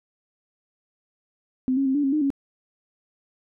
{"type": "tone with pitch steps", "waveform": "sine", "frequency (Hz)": [257.8, 273.5, 264.9, 290, 271.3, 304.7, 276.6], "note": ["C4", "C#4", "C4", "D4", "C#4", "D#4", "C#4"], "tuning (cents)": [-26, -23, 22, -22, -37, -36, -4], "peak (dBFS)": -19, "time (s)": [1.68, 2.303], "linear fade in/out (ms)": 0, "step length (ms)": 89, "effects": []}